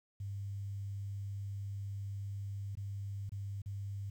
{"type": "tone with dropouts", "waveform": "sine", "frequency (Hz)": 99.6, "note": "G2", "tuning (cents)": 28, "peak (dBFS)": -38, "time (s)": [0.2, 4.1], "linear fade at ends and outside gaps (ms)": 5, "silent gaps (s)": [[2.753, 2.771], [3.294, 3.319], [3.619, 3.659]], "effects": ["11-bit"]}